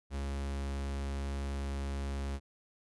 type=tone; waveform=45% pulse; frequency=69.3 Hz; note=C#2; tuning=in tune; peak=-34 dBFS; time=0.1-2.4 s; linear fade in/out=50 ms; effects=resampled to 24000 Hz